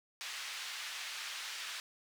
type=band-pass noise; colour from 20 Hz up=white; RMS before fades=-43 dBFS; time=0.21-1.8 s; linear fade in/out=0 ms; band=1400 to 4200 Hz; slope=12 dB/octave; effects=none